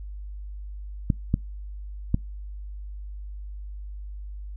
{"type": "clicks", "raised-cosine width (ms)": 5, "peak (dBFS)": -8, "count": 3, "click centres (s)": [1.102, 1.341, 2.144], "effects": ["noise-tail reverb RT60 0.2 s tail -25 dB re dry", "added 50 Hz sine -34 dBFS peak until 4.56 s"]}